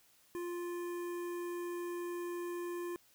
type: tone with notch filter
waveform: square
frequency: 349.2 Hz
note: F4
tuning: in tune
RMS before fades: -40 dBFS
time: 0.35-2.96 s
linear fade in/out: 0 ms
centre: 4200 Hz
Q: 0.64
effects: white hiss -67 dBFS RMS until 3.14 s